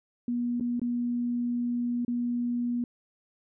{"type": "tone with dropouts", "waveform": "sine", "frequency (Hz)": 241.1, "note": "B3", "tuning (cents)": -41, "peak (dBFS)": -26, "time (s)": [0.28, 2.84], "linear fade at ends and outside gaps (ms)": 2, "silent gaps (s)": [[0.599, 0.608], [0.796, 0.816], [2.049, 2.08]], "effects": []}